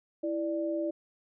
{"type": "tone pair together", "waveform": "sine", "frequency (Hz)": [330.1, 590], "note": ["E4", "D5"], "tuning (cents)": [2, 8], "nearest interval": "minor seventh", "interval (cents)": 1006, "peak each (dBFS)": [-31, -32], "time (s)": [0.23, 0.91], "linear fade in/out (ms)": 10, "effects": []}